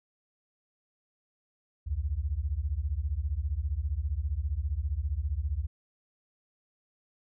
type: beating tone pair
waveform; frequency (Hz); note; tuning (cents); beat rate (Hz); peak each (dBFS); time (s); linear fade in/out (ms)
sine; 65.41 / 80.41; C2 / E2; 0 / -42; 15; -31; 1.86-5.67; 20
effects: none